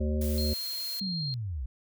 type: harmonic tone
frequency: 75.4 Hz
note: D2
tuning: 46 cents sharp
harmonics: 1 / 3 / 5 / 7 / 8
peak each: -27 / -32 / -37 / -39 / -42 dBFS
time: 0-0.54 s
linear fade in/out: 10 ms
type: noise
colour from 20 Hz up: blue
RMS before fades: -40 dBFS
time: 0.21-1 s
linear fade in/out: 5 ms
type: tone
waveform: sine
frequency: 4214 Hz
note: C8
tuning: 12 cents sharp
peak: -33 dBFS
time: 0.38-1.34 s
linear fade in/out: 0 ms
type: linear sweep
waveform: sine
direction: down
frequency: 200.2 to 55.6 Hz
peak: -31 dBFS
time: 1.01-1.66 s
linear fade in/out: 5 ms
effects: none